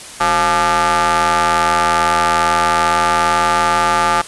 sawtooth ring-modulated tone, 164.81 Hz, E3, in tune, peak -5 dBFS, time 0.2-4.22 s, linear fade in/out 10 ms, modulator 1030 Hz, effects white hiss -33 dBFS RMS until 4.27 s + resampled to 24000 Hz

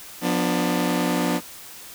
sawtooth chord, B diminished, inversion second, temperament just, 177.8 / 246.9 / 296.3 Hz, F3 / B3 / D4, +31 / 0 / +15 cents, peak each -21 dBFS, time 0.21-1.41 s, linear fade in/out 50 ms, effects white hiss -41 dBFS RMS until 1.94 s

